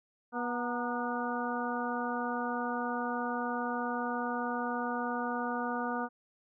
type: harmonic tone with a mistuned harmonic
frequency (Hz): 243.2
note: B3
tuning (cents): -26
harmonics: 1 / 2 / 3 / 4 / 5 / 6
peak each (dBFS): -36 / -39 / -38 / -39 / -39 / -40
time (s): 0.32-6.09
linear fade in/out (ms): 50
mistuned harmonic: 4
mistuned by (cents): -72
effects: none